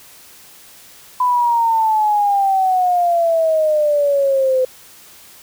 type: exponential sweep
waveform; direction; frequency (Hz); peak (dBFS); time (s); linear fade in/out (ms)
sine; down; 1004 to 510; -12; 1.2-4.65; 5
effects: white hiss -43 dBFS RMS until 5.42 s